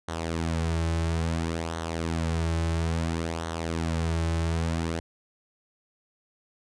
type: tone with flanger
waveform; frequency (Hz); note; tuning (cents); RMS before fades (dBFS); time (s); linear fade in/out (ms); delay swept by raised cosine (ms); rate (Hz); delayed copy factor
sawtooth; 82.41; E2; 0; -28; 0.08-5; 5; 0.4 to 4.3; 0.59; -0.6
effects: resampled to 22050 Hz